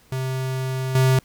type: tone with level steps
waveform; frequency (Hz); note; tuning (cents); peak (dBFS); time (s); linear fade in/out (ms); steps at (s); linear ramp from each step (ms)
square; 130.81; C3; 0; -24 / -15; 0.12-1.19; 2; 0.95; 2
effects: pink hiss -55 dBFS RMS until 1.24 s